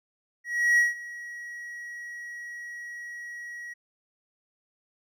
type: tone with ADSR envelope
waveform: triangle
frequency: 1911 Hz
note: A#6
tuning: 43 cents sharp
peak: -15 dBFS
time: 0.44-3.74 s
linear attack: 340 ms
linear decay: 160 ms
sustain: -20 dB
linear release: 14 ms
effects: none